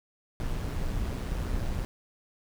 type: noise with amplitude modulation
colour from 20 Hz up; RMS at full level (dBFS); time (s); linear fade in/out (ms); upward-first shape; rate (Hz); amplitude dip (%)
brown; -29; 0.4-1.85; 0; sine; 124; 40
effects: none